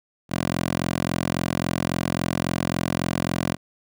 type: tone with high-pass filter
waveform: 10% pulse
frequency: 43.65 Hz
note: F1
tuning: in tune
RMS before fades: -25 dBFS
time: 0.29-3.57 s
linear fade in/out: 50 ms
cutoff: 150 Hz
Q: 0.76
effects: none